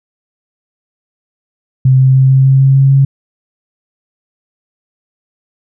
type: tone with pitch steps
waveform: sine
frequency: 130.81 / 131.64 / 132.48 / 133.33 / 134.18 / 135.03 / 135.89 / 136.76 Hz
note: C3 / C3 / C3 / C3 / C3 / C#3 / C#3 / C#3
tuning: 0 / +11 / +22 / +33 / +44 / -45 / -34 / -23 cents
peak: -4 dBFS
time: 1.85-3.05 s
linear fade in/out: 5 ms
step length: 150 ms
effects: none